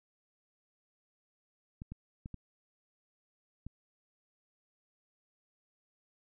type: clicks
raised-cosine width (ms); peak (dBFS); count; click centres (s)
5; -30; 5; 1.819 / 1.92 / 2.259 / 2.343 / 3.666
effects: none